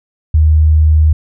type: tone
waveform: sine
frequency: 77.6 Hz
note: D#2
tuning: 4 cents flat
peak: -5 dBFS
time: 0.34-1.13 s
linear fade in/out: 5 ms
effects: none